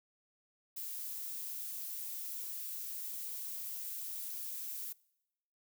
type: noise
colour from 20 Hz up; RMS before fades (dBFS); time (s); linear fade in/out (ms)
violet; -42; 0.76-4.93; 10
effects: noise-tail reverb RT60 0.9 s tail -24 dB re dry